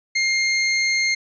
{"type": "tone", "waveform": "sawtooth", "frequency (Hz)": 2121, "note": "C7", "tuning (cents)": 23, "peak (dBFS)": -14, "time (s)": [0.15, 1.15], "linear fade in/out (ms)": 10, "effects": ["resampled to 16000 Hz"]}